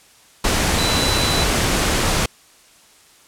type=tone in noise; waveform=sine; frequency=3984 Hz; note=B7; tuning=14 cents sharp; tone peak=-22 dBFS; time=0.78-1.44 s; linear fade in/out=5 ms; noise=pink; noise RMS=-18 dBFS; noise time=0.44-2.26 s; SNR=-7 dB; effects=white hiss -50 dBFS RMS until 3.27 s + low-pass 10000 Hz 12 dB/octave